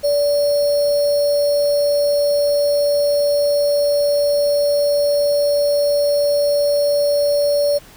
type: tone with sample-and-hold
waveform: sine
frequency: 577 Hz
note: D5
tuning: 31 cents flat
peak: -13 dBFS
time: 0.03-7.79 s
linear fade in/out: 20 ms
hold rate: 4900 Hz
effects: pink hiss -44 dBFS RMS until 7.96 s